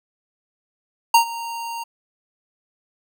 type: tone with ADSR envelope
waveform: square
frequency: 927 Hz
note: A#5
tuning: 10 cents flat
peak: -9 dBFS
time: 1.14-1.84 s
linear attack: 5 ms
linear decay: 100 ms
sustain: -19 dB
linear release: 12 ms
effects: none